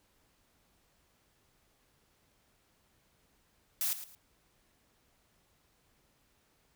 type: noise with echo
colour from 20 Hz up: blue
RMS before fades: -32 dBFS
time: 3.81-3.93 s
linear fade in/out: 0 ms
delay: 110 ms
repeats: 2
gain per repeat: -12 dB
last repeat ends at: 4.15 s
effects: pink hiss -71 dBFS RMS until 6.75 s